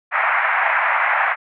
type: band-pass noise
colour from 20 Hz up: white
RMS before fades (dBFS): -18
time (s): 0.11-1.36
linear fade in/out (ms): 50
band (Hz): 670 to 2200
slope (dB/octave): 48
effects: none